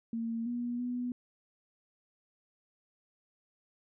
sine tone with pitch steps, 229 / 241 / 246 Hz, A#3 / B3 / B3, -31 / -42 / -7 cents, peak -32 dBFS, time 0.13-1.12 s, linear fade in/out 2 ms, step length 330 ms, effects none

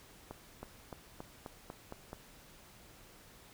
accelerating click train, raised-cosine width 1 ms, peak -29 dBFS, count 8, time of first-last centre 0.31-2.131 s, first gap 320 ms, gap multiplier 0.93, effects pink hiss -58 dBFS RMS until 3.53 s

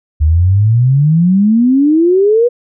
sine exponential sweep, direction up, 73.42 to 493.9 Hz, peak -6 dBFS, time 0.2-2.49 s, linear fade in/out 20 ms, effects none

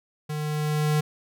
square tone with level ramp, 151.3 Hz, D#3, 48 cents flat, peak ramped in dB -29 to -20 dBFS, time 0.29-1.01 s, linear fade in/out 10 ms, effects none

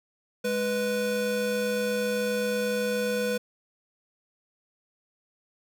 square tone pair together, 207.7 / 493.9 Hz, G#3 / B4, 0 / 0 cents, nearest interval octave + minor third, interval 1500 cents, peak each -32 / -27 dBFS, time 0.44-3.38 s, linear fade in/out 10 ms, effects none

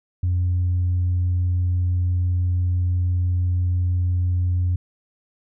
sine tone, 89.4 Hz, F2, 41 cents sharp, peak -16 dBFS, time 0.23-4.76 s, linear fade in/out 5 ms, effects tanh soft clip ceiling -15 dBFS

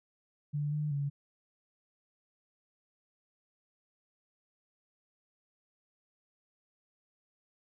sine tone with pitch steps, 146.7 / 150 / 142 Hz, D3 / D3 / C#3, -2 / +37 / +42 cents, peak -30 dBFS, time 0.53-1.1 s, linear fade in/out 20 ms, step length 190 ms, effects none

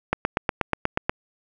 click train, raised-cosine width 0.5 ms, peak -5 dBFS, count 9, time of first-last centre 0.13-1.095 s, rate 8.29 Hz, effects none

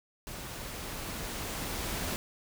pink noise with level ramp, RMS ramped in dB -42 to -34 dBFS, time 0.27-2.16 s, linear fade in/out 0 ms, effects none

